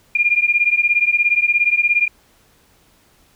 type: beating tone pair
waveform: sine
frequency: 2404 / 2421 Hz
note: D7 / D#7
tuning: +40 / -48 cents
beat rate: 17 Hz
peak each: -16 dBFS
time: 0.15-2.08 s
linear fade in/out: 5 ms
effects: pink hiss -55 dBFS RMS until 3.35 s